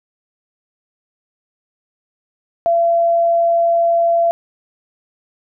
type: tone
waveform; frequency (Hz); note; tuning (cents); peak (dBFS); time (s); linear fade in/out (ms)
sine; 678; E5; +49; -11; 2.66-4.31; 0
effects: none